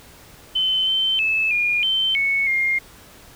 sine tone with pitch steps, 3059 / 3091 / 2610 / 2427 / 3096 / 2210 / 2123 Hz, G7 / G7 / E7 / D#7 / G7 / C#7 / C7, -43 / -25 / -18 / -44 / -22 / -6 / +25 cents, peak -17 dBFS, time 0.55-2.79 s, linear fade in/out 10 ms, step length 320 ms, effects pink hiss -46 dBFS RMS until 3.35 s

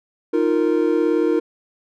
triangle chord, Eb suspended second, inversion none, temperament equal with one note detuned, 311.1 / 349.2 / 463.7 Hz, Eb4 / F4 / Bb4, 0 / 0 / -9 cents, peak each -18 dBFS, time 0.33-1.4 s, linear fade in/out 10 ms, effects none

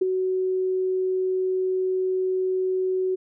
sine tone with ADSR envelope, 373.2 Hz, F#4, 15 cents sharp, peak -15 dBFS, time 0.01-3.16 s, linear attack 10 ms, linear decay 14 ms, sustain -6 dB, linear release 18 ms, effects none

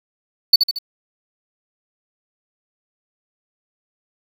triangle tone with echo, 4492 Hz, C#8, 22 cents sharp, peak -4 dBFS, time 0.53-0.56 s, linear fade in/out 5 ms, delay 76 ms, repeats 3, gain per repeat -6 dB, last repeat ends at 0.788 s, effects 7-bit

